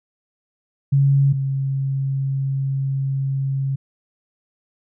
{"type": "tone pair in turn", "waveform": "sine", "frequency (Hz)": [138.59, 135.97], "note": ["C#3", "C#3"], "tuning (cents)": [0, -33], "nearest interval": "unison", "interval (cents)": 33, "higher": "first", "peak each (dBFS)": [-12, -19], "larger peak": "first", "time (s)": [[0.92, 1.33], [1.33, 3.76]], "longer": "second", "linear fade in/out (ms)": 10, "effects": []}